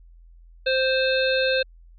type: harmonic tone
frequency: 523.3 Hz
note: C5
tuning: in tune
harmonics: 1 / 3 / 5 / 7 / 8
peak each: -21 / -26 / -28 / -29 / -30 dBFS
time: 0.66-1.63 s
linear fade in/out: 10 ms
effects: added 42 Hz sine -46 dBFS peak until 1.98 s